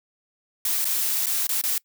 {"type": "noise with dropouts", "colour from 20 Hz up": "blue", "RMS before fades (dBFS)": -24, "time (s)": [0.65, 1.78], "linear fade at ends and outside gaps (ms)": 2, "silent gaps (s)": [[0.845, 0.852], [1.26, 1.267], [1.469, 1.491], [1.614, 1.637]], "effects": ["noise-tail reverb RT60 0.1 s tail -24 dB re dry"]}